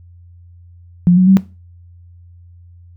sine tone with pitch steps, 177 / 184.09 / 191.47 Hz, F3 / F#3 / G3, +23 / -9 / -40 cents, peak -5 dBFS, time 1.07-1.37 s, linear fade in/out 0 ms, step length 100 ms, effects noise-tail reverb RT60 0.3 s tail -18 dB re dry + added 87 Hz sine -39 dBFS peak until 2.96 s

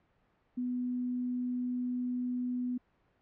sine tone, 248.1 Hz, B3, 8 cents sharp, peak -31 dBFS, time 0.57-2.78 s, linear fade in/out 10 ms, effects pink hiss -71 dBFS RMS until 3.21 s + low-pass 2000 Hz 12 dB/octave

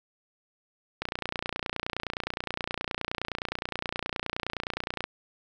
click train, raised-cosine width 0.3 ms, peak -14 dBFS, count 120, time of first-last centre 1.02-5.04 s, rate 29.6 Hz, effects none

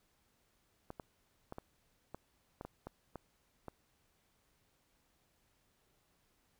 clicks, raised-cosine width 1 ms, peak -30 dBFS, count 10, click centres 0.904 / 0.998 / 1.524 / 1.584 / 2.146 / 2.611 / 2.65 / 2.87 / 3.157 / 3.683 s, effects pink hiss -75 dBFS RMS until 6.59 s

